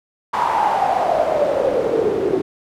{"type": "noise with band-pass filter sweep", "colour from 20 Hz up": "pink", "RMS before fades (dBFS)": -18, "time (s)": [0.33, 2.42], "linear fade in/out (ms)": 10, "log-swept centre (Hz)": [1000, 370], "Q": 7.9, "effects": []}